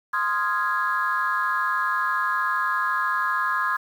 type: chord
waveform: sine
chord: F minor seventh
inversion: second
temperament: equal with one note detuned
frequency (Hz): 1042.3 / 1244.5 / 1396.9 / 1661.2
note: C6 / Eb6 / F6 / Ab6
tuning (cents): -7 / 0 / 0 / 0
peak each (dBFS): -25 / -26 / -30 / -25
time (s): 0.13-3.77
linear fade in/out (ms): 10
effects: tanh soft clip ceiling -13 dBFS + 8-bit